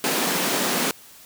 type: high-pass noise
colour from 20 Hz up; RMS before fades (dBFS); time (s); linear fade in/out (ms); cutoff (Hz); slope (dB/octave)
pink; -23; 0.04-0.91; 0; 170; 48
effects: white hiss -47 dBFS RMS until 1.25 s